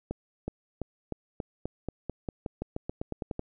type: accelerating click train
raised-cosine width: 2 ms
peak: -19 dBFS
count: 18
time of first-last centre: 0.11-3.394 s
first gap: 370 ms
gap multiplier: 0.91
effects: none